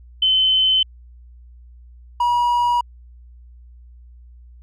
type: tone pair in turn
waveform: sine / triangle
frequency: 3058 / 963.2 Hz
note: G7 / B5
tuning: -44 / -44 cents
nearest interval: octave + minor sixth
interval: 2000 cents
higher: first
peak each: -13 dBFS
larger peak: neither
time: 0.22-0.83 / 2.2-2.81 s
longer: neither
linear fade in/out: 5 ms
effects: added 60 Hz sine -41 dBFS peak until 4.62 s